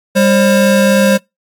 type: tone pair together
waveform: square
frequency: 199.22 / 534 Hz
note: G3 / C5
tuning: +28 / +35 cents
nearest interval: octave + perfect fourth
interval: 1707 cents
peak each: -11 dBFS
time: 0.15-1.18 s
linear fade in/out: 20 ms
effects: noise-tail reverb RT60 0.2 s tail -26 dB re dry + AAC 64 kbps